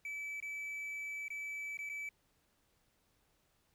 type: tone with dropouts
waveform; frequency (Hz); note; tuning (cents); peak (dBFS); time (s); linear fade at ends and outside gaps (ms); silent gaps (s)
triangle; 2304; D7; -34; -38; 0.05-2.09; 2; 0.402-0.425 / 1.282-1.303 / 1.772-1.789 / 1.892-1.897
effects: pink hiss -75 dBFS RMS until 3.74 s